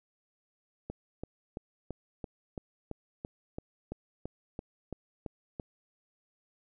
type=click train; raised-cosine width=2 ms; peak=-24 dBFS; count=15; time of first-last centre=0.9-5.598 s; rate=2.98 Hz; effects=none